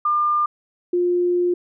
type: tone pair in turn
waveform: sine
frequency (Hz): 1200 / 353.8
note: D6 / F4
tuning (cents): +37 / +23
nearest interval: octave + major sixth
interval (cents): 2114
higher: first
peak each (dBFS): -16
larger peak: neither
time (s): 0.05-0.46 / 0.93-1.54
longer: second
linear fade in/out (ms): 5
effects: none